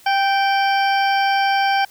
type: harmonic tone with a mistuned harmonic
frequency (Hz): 779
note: G5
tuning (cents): -11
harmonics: 1 / 2 / 3 / 4 / 6 / 7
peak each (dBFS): -16 / -22 / -26 / -28 / -32 / -33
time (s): 0.06-1.85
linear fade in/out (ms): 5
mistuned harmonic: 1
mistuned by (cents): +22
effects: white hiss -48 dBFS RMS until 1.9 s